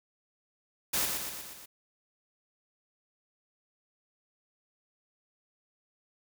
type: noise with echo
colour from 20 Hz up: white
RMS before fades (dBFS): -29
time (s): 0.93-1.06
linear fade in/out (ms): 10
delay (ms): 120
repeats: 5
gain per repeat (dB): -4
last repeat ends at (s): 1.66
effects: none